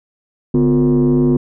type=tone with frequency modulation; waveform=sine; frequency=250.8 Hz; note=B3; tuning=27 cents sharp; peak=-8 dBFS; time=0.54-1.37 s; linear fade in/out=5 ms; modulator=106 Hz; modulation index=1.1; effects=tanh soft clip ceiling -8 dBFS